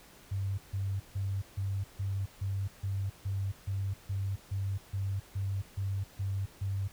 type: tone bursts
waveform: sine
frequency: 97.8 Hz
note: G2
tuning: 4 cents flat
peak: -30 dBFS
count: 16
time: 0.31-6.88 s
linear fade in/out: 10 ms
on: 270 ms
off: 150 ms
effects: pink hiss -56 dBFS RMS until 6.92 s